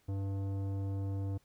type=tone with tanh clipping; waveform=triangle; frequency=98 Hz; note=G2; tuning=in tune; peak=-35 dBFS; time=0.08-1.38 s; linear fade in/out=10 ms; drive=18 dB; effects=pink hiss -71 dBFS RMS until 1.44 s